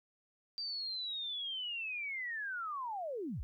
sine linear sweep, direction down, 4699 to 32.7 Hz, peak -37 dBFS, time 0.58-3.43 s, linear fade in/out 0 ms, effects 13-bit

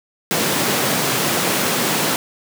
pink high-pass noise, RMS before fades -19 dBFS, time 0.31-2.16 s, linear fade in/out 0 ms, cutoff 150 Hz, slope 24 dB/octave, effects none

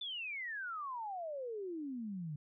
sine exponential sweep, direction down, 3565 to 143.7 Hz, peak -39 dBFS, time 0.01-2.36 s, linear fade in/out 5 ms, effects none

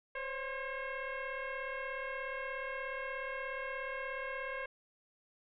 sine tone with frequency modulation, 554.4 Hz, C#5, in tune, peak -37 dBFS, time 0.15-4.66 s, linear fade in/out 5 ms, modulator 536 Hz, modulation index 3.5, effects none

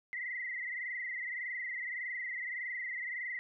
sine tone with frequency modulation, 1993 Hz, B6, 15 cents sharp, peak -36 dBFS, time 0.13-3.39 s, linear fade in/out 0 ms, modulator 21.7 Hz, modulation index 4.4, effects none

